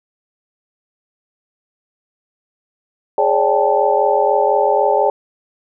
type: tone cluster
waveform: sine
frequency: 415.9 / 546 / 590 / 789 / 875 Hz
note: G#4 / C#5 / D5 / G5 / A5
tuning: +2 / -26 / +8 / +11 / -10 cents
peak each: -18 dBFS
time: 3.18-5.1 s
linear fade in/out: 2 ms
effects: none